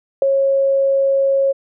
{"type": "tone with ADSR envelope", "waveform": "sine", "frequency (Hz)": 546, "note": "C#5", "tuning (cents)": -26, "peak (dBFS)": -6, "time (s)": [0.22, 1.53], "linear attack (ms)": 3, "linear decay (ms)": 4, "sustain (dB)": -6, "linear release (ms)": 21, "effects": []}